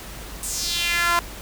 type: tone with high-pass filter sweep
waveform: sawtooth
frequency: 344.5 Hz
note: F4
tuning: 24 cents flat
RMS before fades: -23 dBFS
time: 0.43-1.19 s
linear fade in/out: 0 ms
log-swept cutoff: 9000 to 1000 Hz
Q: 2.6
effects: added 50 Hz sine -38 dBFS peak until 1.41 s + pink hiss -38 dBFS RMS until 1.41 s